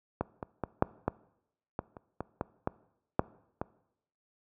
clicks, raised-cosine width 1 ms, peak -15 / -22 / -17 / -8 / -13 / -18 / -30 / -20 / -17 / -15 / -9 / -18 dBFS, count 12, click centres 0.21 / 0.428 / 0.637 / 0.824 / 1.08 / 1.791 / 1.968 / 2.206 / 2.411 / 2.674 / 3.194 / 3.615 s, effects noise-tail reverb RT60 0.8 s tail -21 dB re dry + high-pass 60 Hz 12 dB/octave

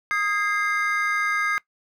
triangle chord, Ab major, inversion second, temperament equal with one note detuned, 1244.5 / 1627 / 2093 Hz, Eb6 / Ab6 / C7, 0 / -36 / 0 cents, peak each -24 dBFS, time 0.11-1.58 s, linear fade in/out 0 ms, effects noise-tail reverb RT60 0.1 s tail -20 dB re dry

